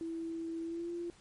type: tone with pitch glide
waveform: sine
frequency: 329.6 to 344.2 Hz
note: E4 to F4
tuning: 0 to -25 cents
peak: -36 dBFS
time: 0.01-1.1 s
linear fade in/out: 0 ms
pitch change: +75 cents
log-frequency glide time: 0.63-0.91 s
effects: pink hiss -62 dBFS RMS until 1.2 s + MP3 48 kbps